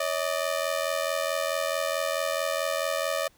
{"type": "ring-modulated tone", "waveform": "sawtooth", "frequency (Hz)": 600, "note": "D5", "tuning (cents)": 37, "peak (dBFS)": -19, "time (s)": [0, 3.28], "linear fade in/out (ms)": 5, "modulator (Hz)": 42.3, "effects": ["pink hiss -62 dBFS RMS until 3.37 s"]}